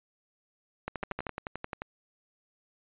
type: two click trains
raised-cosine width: 0.5 ms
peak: -18 / -20 dBFS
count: 6 / 10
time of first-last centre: 0.88-1.268 / 1.03-1.819 s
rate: 12.9 / 11.4 Hz
effects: resampled to 8000 Hz